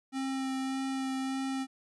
square tone with vibrato, 265.8 Hz, C4, 27 cents sharp, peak -32 dBFS, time 0.12-1.67 s, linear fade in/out 50 ms, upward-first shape sine, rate 1.7 Hz, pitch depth 11 cents each way, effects resampled to 24000 Hz

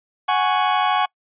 40% pulse chord, F# suspended second, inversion none, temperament just, 740 / 832.5 / 1110 Hz, F#5 / G#5 / C#6, 0 / +4 / +2 cents, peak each -20 dBFS, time 0.28-1.06 s, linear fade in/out 10 ms, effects noise-tail reverb RT60 0.1 s tail -26 dB re dry + resampled to 8000 Hz

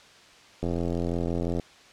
click train, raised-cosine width 2 ms, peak -16 dBFS, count 84, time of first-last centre 0.63-1.597 s, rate 85.8 Hz, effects white hiss -52 dBFS RMS until 1.92 s + low-pass 5000 Hz 12 dB/octave

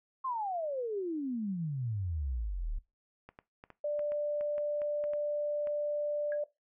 sine exponential sweep, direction down, 1083 to 33.69 Hz, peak -32 dBFS, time 0.24-2.79 s, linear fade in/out 10 ms
clicks, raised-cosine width 0.5 ms, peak -34 dBFS, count 12, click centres 3.29 / 3.389 / 3.639 / 3.703 / 3.993 / 4.12 / 4.41 / 4.581 / 4.818 / 5.04 / 5.135 / 5.672 s
sine tone, 590 Hz, D5, 8 cents sharp, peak -30 dBFS, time 3.84-6.44 s, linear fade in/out 5 ms
sine tone with exponential decay, 1651 Hz, G#6, 11 cents flat, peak -38 dBFS, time 6.32-6.4 s, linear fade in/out 1 ms, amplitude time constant 17 ms
effects noise-tail reverb RT60 0.2 s tail -18 dB re dry

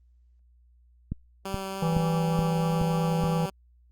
click train, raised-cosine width 5 ms, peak -17 dBFS, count 6, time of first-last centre 1.12-3.239 s, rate 2.36 Hz
10% pulse tone with vibrato, 193.4 Hz, G3, 23 cents flat, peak -24 dBFS, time 1.45-3.5 s, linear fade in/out 5 ms, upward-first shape triangle, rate 3.4 Hz, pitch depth 9 cents each way
harmonic tone, 164.81 Hz, E3, in tune, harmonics 1 / 3 / 5 / 7, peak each -24 / -32 / -34 / -41 dBFS, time 1.82-3.46 s, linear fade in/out 5 ms
effects added 60 Hz sine -56 dBFS peak until 3.91 s + Opus 32 kbps

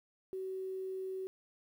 sine tone with quantisation, 378.4 Hz, F#4, 39 cents sharp, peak -37 dBFS, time 0.33-1.27 s, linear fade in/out 0 ms, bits 11, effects none

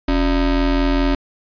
square ring-modulated tone, 159.4 Hz, D#3, 42 cents sharp, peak -12 dBFS, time 0.08-1.15 s, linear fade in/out 5 ms, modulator 117 Hz, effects resampled to 11025 Hz

